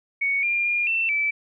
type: tone with pitch steps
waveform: sine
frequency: 2227 / 2398 / 2414 / 2683 / 2314 Hz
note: C#7 / D7 / D7 / E7 / D7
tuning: +7 / +36 / +47 / +30 / -26 cents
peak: -20 dBFS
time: 0.21-1.31 s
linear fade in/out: 10 ms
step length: 220 ms
effects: none